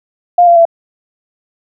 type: tone with pitch steps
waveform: sine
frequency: 704 / 687.5 / 671.4 Hz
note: F5 / F5 / E5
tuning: +14 / -27 / +32 cents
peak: -3 dBFS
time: 0.38-0.653 s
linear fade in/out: 5 ms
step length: 91 ms
effects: none